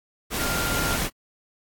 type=tone in noise; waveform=sine; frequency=1396.9 Hz; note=F6; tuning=in tune; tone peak=-29 dBFS; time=0.37-0.99 s; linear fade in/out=50 ms; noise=pink; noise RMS=-26 dBFS; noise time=0.3-1.1 s; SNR=-6 dB; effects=AAC 64 kbps